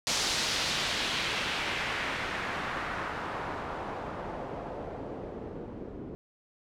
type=noise with low-pass filter sweep; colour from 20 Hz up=white; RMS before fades=-34 dBFS; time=0.07-6.15 s; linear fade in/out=0 ms; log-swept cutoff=5600 to 320 Hz; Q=1.3; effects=none

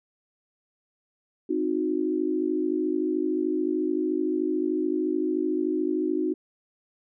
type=chord; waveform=sine; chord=C diminished; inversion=none; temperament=equal with one note detuned; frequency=261.6 / 311.1 / 364.7 Hz; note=C4 / Eb4 / Gb4; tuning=0 / 0 / -25 cents; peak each=-31 / -26 / -27 dBFS; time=1.49-6.34 s; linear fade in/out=10 ms; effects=none

